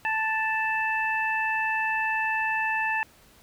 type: harmonic tone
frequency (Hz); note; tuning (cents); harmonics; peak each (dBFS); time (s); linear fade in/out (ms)
880; A5; 0; 1 / 2 / 3; -28 / -27 / -30; 0.05-3.03; 0
effects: pink hiss -56 dBFS RMS until 3.42 s